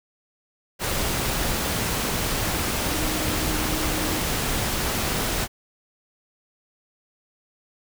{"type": "tone in noise", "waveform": "sine", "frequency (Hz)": 309.2, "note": "D#4", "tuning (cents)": -11, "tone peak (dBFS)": -31, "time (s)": [2.88, 4.2], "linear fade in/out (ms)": 50, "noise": "pink", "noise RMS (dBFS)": -25, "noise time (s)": [0.79, 5.48], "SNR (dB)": -9, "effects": []}